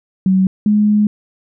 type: tone pair in turn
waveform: sine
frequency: 188.8 / 209.7 Hz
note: F#3 / G#3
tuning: +35 / +17 cents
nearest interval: major second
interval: 182 cents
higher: second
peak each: -9 dBFS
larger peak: neither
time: 0.26-0.47 / 0.66-1.07 s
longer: second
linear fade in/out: 2 ms
effects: none